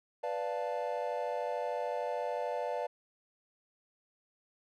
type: chord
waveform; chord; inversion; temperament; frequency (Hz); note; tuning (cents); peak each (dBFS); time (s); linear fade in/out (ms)
triangle; B half-diminished seventh; none; equal; 493.9 / 587.3 / 698.5 / 880; B4 / D5 / F5 / A5; 0 / 0 / 0 / 0; -36 / -35 / -37 / -38; 0.23-2.87; 10
effects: none